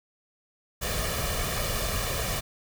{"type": "noise with comb filter", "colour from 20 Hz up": "pink", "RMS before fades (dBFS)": -29, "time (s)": [0.81, 2.41], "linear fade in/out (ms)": 20, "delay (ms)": 1.7, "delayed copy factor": 0.65, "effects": []}